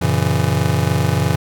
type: chord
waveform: square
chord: F# dominant seventh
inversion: none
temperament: just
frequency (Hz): 92.5 / 115.62 / 138.75 / 166.5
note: F#2 / A#2 / C#3 / E3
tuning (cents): 0 / -14 / +2 / +18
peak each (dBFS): -21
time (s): 0.01-1.36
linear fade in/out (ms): 10
effects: none